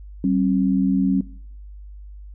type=tone pair together; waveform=sine; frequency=190.85 / 269.9 Hz; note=G3 / C#4; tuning=-46 / -46 cents; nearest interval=tritone; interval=600 cents; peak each=-19 dBFS; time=0.24-1.21 s; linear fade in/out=2 ms; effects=noise-tail reverb RT60 0.6 s tail -20 dB re dry + added 50 Hz sine -36 dBFS peak until 2.34 s